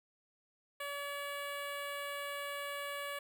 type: tone with notch filter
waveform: 10% pulse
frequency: 570 Hz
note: C#5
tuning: 48 cents sharp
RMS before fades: -41 dBFS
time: 0.8-3.19 s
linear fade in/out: 5 ms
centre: 5700 Hz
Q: 0.72
effects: none